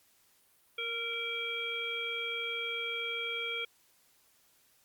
harmonic tone with a mistuned harmonic, 466.2 Hz, A#4, in tune, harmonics 1 / 3 / 5 / 7, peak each -42 / -43 / -36 / -38 dBFS, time 0.78-3.65 s, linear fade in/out 5 ms, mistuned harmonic 3, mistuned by -24 cents, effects white hiss -67 dBFS RMS until 4.84 s + Opus 48 kbps

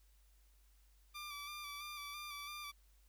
15% pulse tone with vibrato, 1174.7 Hz, D6, in tune, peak -39 dBFS, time 1.14-2.72 s, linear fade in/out 20 ms, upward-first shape square, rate 3 Hz, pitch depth 28 cents each way, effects added 50 Hz sine -65 dBFS peak until 3.08 s + white hiss -75 dBFS RMS until 3.08 s

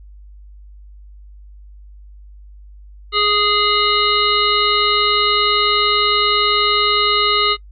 harmonic tone, 415.3 Hz, G#4, in tune, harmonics 1 / 3 / 5 / 7 / 9 / 10, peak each -22 / -17 / -22 / -21 / -20 / -21 dBFS, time 3.12-7.57 s, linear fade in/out 50 ms, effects noise-tail reverb RT60 0.1 s tail -24 dB re dry + added 50 Hz sine -37 dBFS peak until 7.71 s

